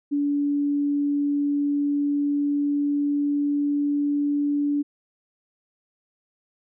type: tone with pitch glide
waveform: sine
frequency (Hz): 287.4 to 289.2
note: D4 to D4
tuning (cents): -37 to -27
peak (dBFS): -20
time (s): 0.11-4.83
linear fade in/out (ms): 20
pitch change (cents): +10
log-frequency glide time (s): 1.5-4.43
effects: none